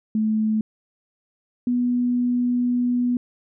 sine tone pair in turn, 217.2 / 245.1 Hz, A3 / B3, -22 / -13 cents, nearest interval major second, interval 209 cents, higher second, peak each -18 dBFS, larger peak neither, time 0.15-0.61 / 1.67-3.17 s, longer second, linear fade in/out 2 ms, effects none

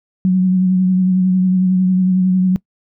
sine tone with vibrato, 185 Hz, F#3, in tune, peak -10 dBFS, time 0.25-2.56 s, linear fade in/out 0 ms, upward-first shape triangle, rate 11 Hz, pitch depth 31 cents each way, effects noise-tail reverb RT60 0.1 s tail -22 dB re dry

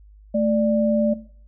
sine tone pair together, 220 / 589.7 Hz, A3 / D5, 0 / +7 cents, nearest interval octave + perfect fourth, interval 1707 cents, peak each -20 dBFS, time 0.34-1.14 s, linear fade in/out 10 ms, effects noise-tail reverb RT60 0.5 s tail -17 dB re dry + added 51 Hz sine -45 dBFS peak until 1.47 s

